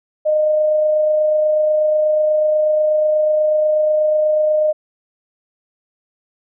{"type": "tone with amplitude modulation", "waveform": "sine", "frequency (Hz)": 613, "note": "D#5", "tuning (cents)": -26, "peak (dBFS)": -11, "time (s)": [0.25, 4.73], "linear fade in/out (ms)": 20, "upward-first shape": "sine", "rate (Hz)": 28.2, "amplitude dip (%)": 25, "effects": []}